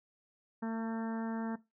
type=harmonic tone; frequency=225.4 Hz; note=A3; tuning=42 cents sharp; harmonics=1 / 2 / 3 / 4 / 5 / 6 / 7 / 8; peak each=-34 / -44 / -48 / -44 / -52 / -52 / -52 / -56 dBFS; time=0.62-1.56 s; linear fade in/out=10 ms; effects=noise-tail reverb RT60 0.2 s tail -17 dB re dry